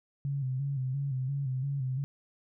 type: tone with vibrato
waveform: sine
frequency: 134.7 Hz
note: C#3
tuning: 49 cents flat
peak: -29 dBFS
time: 0.25-2.04 s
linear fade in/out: 0 ms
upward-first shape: square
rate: 2.9 Hz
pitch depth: 67 cents each way
effects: none